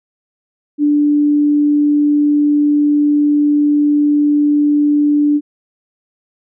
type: tone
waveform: sine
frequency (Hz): 293.7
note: D4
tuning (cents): 0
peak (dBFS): -9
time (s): 0.78-5.41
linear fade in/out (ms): 50
effects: none